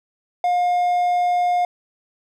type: tone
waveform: triangle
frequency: 712 Hz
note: F5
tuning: 33 cents sharp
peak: -14 dBFS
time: 0.44-1.65 s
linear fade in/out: 2 ms
effects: none